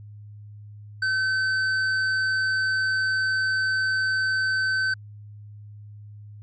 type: tone with hard clipping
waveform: sine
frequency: 1533 Hz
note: G6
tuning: 39 cents flat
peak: -23 dBFS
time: 1.02-4.94 s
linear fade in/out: 5 ms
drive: 10 dB
effects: added 104 Hz sine -40 dBFS peak until 6.42 s + resampled to 16000 Hz